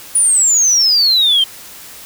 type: exponential sweep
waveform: sine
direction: down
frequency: 9830 to 3106 Hz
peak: -7 dBFS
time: 0.15-1.44 s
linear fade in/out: 5 ms
effects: tanh soft clip ceiling -6 dBFS + white hiss -35 dBFS RMS until 2.05 s